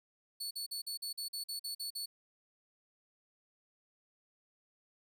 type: tone bursts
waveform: sawtooth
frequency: 4435 Hz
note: C#8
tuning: in tune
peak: -35 dBFS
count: 11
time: 0.4-2.06 s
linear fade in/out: 10 ms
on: 110 ms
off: 45 ms
effects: none